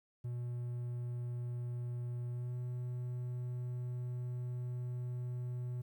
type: tone with pitch glide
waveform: triangle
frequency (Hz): 121.4 to 123.45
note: B2 to B2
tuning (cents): -29 to 0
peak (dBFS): -35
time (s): 0.24-5.82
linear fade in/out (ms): 10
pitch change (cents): +29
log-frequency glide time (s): 2.3-2.54
effects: 12-bit